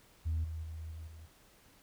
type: tone with level steps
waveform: sine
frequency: 80.2 Hz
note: E2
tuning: 47 cents flat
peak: -29 / -37 / -40 / -42 / -48 dBFS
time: 0.25-1.27 s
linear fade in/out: 20 ms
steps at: 0.44 / 0.63 / 0.91 / 1.07 s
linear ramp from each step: 5 ms
effects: tanh soft clip ceiling -28 dBFS + pink hiss -63 dBFS RMS until 1.82 s